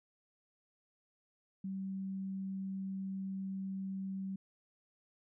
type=tone; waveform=sine; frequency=192.3 Hz; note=G3; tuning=33 cents flat; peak=-37 dBFS; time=1.64-4.36 s; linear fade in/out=5 ms; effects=none